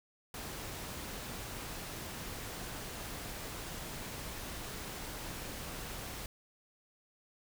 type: noise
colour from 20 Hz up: pink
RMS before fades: -43 dBFS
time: 0.34-6.26 s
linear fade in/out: 2 ms
effects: none